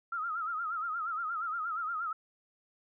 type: tone with vibrato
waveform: sine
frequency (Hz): 1318.5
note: E6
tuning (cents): 0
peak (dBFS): -32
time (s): 0.12-2.13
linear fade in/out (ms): 5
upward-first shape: sine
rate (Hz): 8.5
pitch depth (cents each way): 110
effects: none